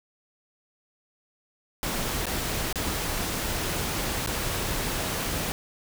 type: noise with dropouts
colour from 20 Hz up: pink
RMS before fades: -29 dBFS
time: 1.83-5.52 s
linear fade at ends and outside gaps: 0 ms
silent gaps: 2.256-2.267 / 2.727-2.757 / 4.262-4.273 s
effects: none